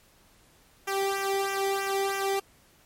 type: tone with flanger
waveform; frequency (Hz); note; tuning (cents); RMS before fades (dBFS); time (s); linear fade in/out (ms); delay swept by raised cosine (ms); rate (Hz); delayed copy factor
sawtooth; 392; G4; 0; -28; 0.87-2.4; 10; 0.23 to 0.74; 3.1; -0.85
effects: pink hiss -60 dBFS RMS until 2.85 s + MP3 64 kbps